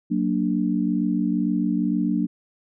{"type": "chord", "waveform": "sine", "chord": "Gb augmented", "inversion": "none", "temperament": "equal with one note detuned", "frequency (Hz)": [185, 231.6, 293.7], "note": ["Gb3", "Bb3", "D4"], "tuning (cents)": [0, -11, 0], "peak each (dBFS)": -24, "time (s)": [0.1, 2.27], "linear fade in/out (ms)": 20, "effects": []}